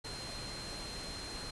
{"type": "tone in noise", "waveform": "sine", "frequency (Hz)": 4163, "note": "C8", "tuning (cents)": -10, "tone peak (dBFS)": -45, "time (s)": [0.04, 1.51], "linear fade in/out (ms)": 10, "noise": "pink", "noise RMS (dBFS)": -44, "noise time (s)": [0.04, 1.51], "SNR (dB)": -4, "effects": ["resampled to 24000 Hz"]}